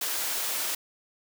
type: high-pass noise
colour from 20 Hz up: white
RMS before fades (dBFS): -30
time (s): 0.01-0.75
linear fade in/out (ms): 5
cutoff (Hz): 390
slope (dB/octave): 12
effects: none